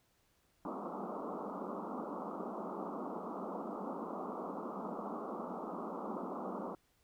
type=band-pass noise; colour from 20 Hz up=pink; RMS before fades=-42 dBFS; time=0.65-6.75 s; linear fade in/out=2 ms; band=180 to 1300 Hz; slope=96 dB/octave; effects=pink hiss -74 dBFS RMS until 7.03 s